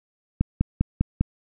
click train, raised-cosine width 5 ms, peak -7 dBFS, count 5, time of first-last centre 0.41-1.21 s, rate 5 Hz, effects none

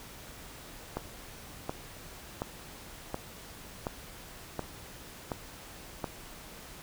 click train, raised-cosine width 1 ms, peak -18 dBFS, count 8, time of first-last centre 0.97-6.042 s, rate 1.38 Hz, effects pink hiss -48 dBFS RMS until 6.82 s

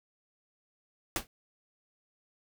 pink noise with exponential decay, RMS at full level -26 dBFS, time 1.16-1.27 s, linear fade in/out 1 ms, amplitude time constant 22 ms, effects none

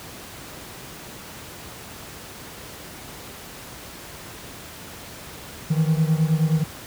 triangle beating tone pair, 155.56 / 165.06 Hz, D#3 / E3, 0 / +3 cents, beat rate 9.5 Hz, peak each -17 / -20 dBFS, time 5.7-6.64 s, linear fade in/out 10 ms, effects pink hiss -39 dBFS RMS until 6.86 s + high-pass 60 Hz 12 dB/octave

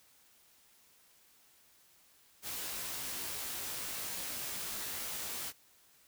white noise with comb filter, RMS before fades -40 dBFS, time 2.42-5.53 s, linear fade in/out 50 ms, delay 18 ms, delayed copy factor -0.75, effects white hiss -65 dBFS RMS until 6.07 s

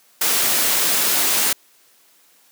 white noise, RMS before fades -18 dBFS, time 0.21-1.53 s, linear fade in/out 5 ms, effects white hiss -55 dBFS RMS until 2.51 s + high-pass 200 Hz 12 dB/octave

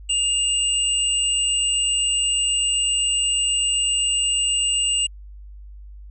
sine tone pair together, 2819 / 7973 Hz, F7 / B8, +16 / +15 cents, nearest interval octave + tritone, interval 1799 cents, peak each -20 / -22 dBFS, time 0.09-5.07 s, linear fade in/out 10 ms, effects added 50 Hz sine -37 dBFS peak until 6.1 s

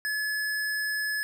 square tone, 1710 Hz, A6, 50 cents flat, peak -28 dBFS, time 0.05-1.23 s, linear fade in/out 0 ms, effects none

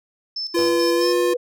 sine tone with tremolo, 5274 Hz, E8, in tune, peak -24 dBFS, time 0.36-1.14 s, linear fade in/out 5 ms, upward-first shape square, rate 4.6 Hz, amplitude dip 70%
square tone with pitch glide, 343.4 to 353.9 Hz, F4 to F4, -29 to +23 cents, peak -19 dBFS, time 0.54-1.34 s, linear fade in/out 10 ms, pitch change +52 cents, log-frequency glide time 0.95-1.08 s
sine tone, 490 Hz, B4, 14 cents flat, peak -20 dBFS, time 0.56-1.37 s, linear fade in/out 10 ms
5% pulse tone with exponential decay, 94.8 Hz, F#2, 43 cents sharp, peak -20 dBFS, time 0.59-1.19 s, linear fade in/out 0 ms, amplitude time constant 130 ms
effects none

